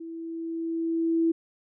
sine tone with level ramp, 329.6 Hz, E4, in tune, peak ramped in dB -36 to -19 dBFS, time 0-1.32 s, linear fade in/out 10 ms, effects none

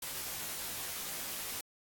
white noise with comb filter, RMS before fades -40 dBFS, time 0.02-1.61 s, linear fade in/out 5 ms, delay 17 ms, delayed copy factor -0.7, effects AAC 64 kbps

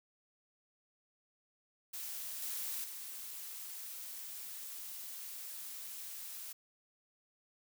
blue noise with level steps, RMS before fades -43 / -40 / -46 dBFS, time 1.93-6.53 s, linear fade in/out 10 ms, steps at 2.42 / 2.84 s, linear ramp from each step 2 ms, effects none

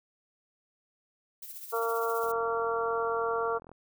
violet noise with tremolo, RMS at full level -41 dBFS, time 1.42-2.32 s, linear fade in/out 5 ms, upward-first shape triangle, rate 15 Hz, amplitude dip 60%
harmonic tone, 229.4 Hz, A#3, 28 cents flat, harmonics 2 / 3 / 4 / 5 / 6, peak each -30 / -36 / -37 / -34 / -35 dBFS, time 1.72-3.59 s, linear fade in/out 20 ms
click train, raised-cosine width 1 ms, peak -35 dBFS, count 63, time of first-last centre 2.24-3.716 s, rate 42 Hz
effects none

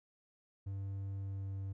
triangle tone with pitch glide, 97.9 to 97.17 Hz, G2 to G2, -2 to -15 cents, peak -36 dBFS, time 0.66-1.73 s, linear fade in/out 10 ms, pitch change -13 cents, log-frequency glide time 1.15-1.54 s, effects none

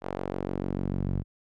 sawtooth tone with band-pass filter sweep, 46.74 Hz, F#1, 18 cents sharp, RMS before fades -31 dBFS, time 0.01-1.24 s, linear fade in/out 50 ms, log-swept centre 690 to 130 Hz, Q 1, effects none

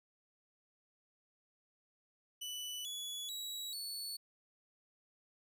sawtooth tone with pitch steps, 2976 / 3399 / 3882 / 4433 Hz, F#7 / G#7 / B7 / C#8, +9 / +39 / -31 / -1 cents, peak -38 dBFS, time 2.41-4.17 s, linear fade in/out 10 ms, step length 440 ms, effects none

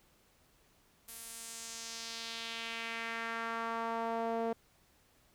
sawtooth tone with band-pass filter sweep, 228.7 Hz, A#3, 33 cents flat, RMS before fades -39 dBFS, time 1.08-4.53 s, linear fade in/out 5 ms, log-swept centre 12000 to 550 Hz, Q 1.8, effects pink hiss -68 dBFS RMS until 5.34 s

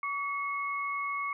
sine tone pair together, 1136 / 2184 Hz, C#6 / C#7, +42 / -26 cents, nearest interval major seventh, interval 1132 cents, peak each -32 / -35 dBFS, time 0.03-1.33 s, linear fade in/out 2 ms, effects none

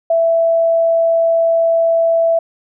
sine tone, 663 Hz, E5, 10 cents sharp, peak -10 dBFS, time 0.1-2.39 s, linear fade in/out 5 ms, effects none

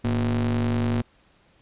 square ring-modulated tone, 65.41 Hz, C2, in tune, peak -19 dBFS, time 0.04-1.02 s, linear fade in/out 10 ms, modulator 171 Hz, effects pink hiss -60 dBFS RMS until 1.61 s + resampled to 8000 Hz

